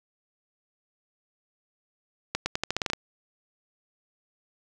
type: accelerating click train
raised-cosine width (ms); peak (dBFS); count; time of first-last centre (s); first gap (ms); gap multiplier
0.2; -9; 10; 2.35-2.934; 110; 0.86
effects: none